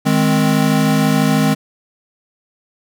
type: chord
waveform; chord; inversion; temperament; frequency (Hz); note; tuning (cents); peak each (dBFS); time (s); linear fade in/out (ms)
square; Ab major; second; equal; 155.56 / 207.7 / 261.6; Eb3 / Ab3 / C4; 0 / 0 / 0; -17; 0.05-1.55; 20
effects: none